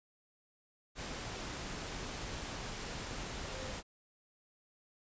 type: tone in noise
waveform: sine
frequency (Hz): 523.3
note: C5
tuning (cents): 0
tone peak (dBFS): -47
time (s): 3.48-3.75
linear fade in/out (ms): 50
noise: pink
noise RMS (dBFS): -42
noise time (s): 0.95-3.83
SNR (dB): -8
effects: resampled to 16000 Hz